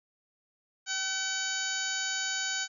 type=harmonic tone with a mistuned harmonic; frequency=760 Hz; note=F#5; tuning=46 cents sharp; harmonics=1 / 2 / 3 / 4 / 5 / 6 / 7 / 8 / 9; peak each=-45 / -34 / -42 / -39 / -41 / -38 / -45 / -41 / -36 dBFS; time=0.86-2.68 s; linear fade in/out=50 ms; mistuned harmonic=1; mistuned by=+28 cents; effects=none